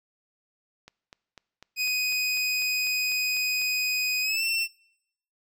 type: click train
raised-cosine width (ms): 0.2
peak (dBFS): -28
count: 12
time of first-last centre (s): 0.88-3.616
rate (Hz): 4.02
type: tone with pitch glide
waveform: 25% pulse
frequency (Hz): 2500 to 2695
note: D#7 to E7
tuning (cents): +8 to +38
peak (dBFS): -21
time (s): 1.76-4.68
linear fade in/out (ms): 50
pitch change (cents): +130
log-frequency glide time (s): 4.22-4.44
effects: noise-tail reverb RT60 0.8 s tail -23 dB re dry